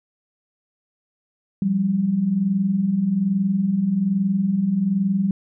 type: tone pair together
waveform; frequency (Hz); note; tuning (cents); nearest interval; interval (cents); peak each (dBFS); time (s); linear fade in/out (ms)
sine; 174.8 / 196; F3 / G3; +2 / 0; major second; 198; -25 / -18; 1.62-5.31; 2
effects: none